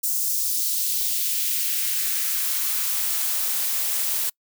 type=noise with high-pass filter sweep; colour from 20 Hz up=blue; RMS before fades=-24 dBFS; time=0.03-4.3 s; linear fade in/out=10 ms; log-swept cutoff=6900 to 340 Hz; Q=1.2; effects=noise-tail reverb RT60 0.1 s tail -26 dB re dry